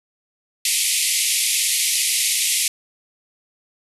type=band-pass noise; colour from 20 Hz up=white; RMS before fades=-20 dBFS; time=0.65-2.68 s; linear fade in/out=2 ms; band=2000 to 12000 Hz; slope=96 dB/octave; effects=none